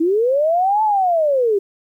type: linear two-way sweep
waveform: sine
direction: up then down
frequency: 311.1 to 880 to 383.4 Hz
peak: -13 dBFS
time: 0-1.59 s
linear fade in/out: 10 ms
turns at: 0.83 s
effects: 9-bit